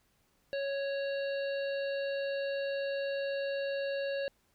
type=harmonic tone; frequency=554 Hz; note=C#5; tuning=1 cent flat; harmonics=1 / 3 / 5 / 7 / 8; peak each=-32 / -42 / -46 / -49 / -50 dBFS; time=0.53-4.28 s; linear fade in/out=0 ms; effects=pink hiss -72 dBFS RMS until 4.54 s